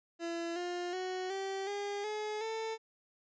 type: tone with pitch steps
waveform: 30% pulse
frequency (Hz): 337.4 / 353.4 / 370.1 / 387.6 / 405.9 / 425.1 / 445.2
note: E4 / F4 / F#4 / G4 / G#4 / G#4 / A4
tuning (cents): +40 / +21 / 0 / -20 / -40 / +40 / +20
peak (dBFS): -33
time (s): 0.19-2.78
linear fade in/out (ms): 50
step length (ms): 370
effects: resampled to 16000 Hz